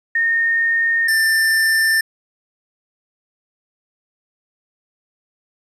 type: tone pair in turn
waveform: sine / square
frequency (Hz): 1836 / 1783.7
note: A#6 / A6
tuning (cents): -27 / +23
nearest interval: minor second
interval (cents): 50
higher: first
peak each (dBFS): -14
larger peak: neither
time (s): 0.15-1.08 / 1.08-2.01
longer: neither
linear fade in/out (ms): 5
effects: resampled to 32000 Hz + 9-bit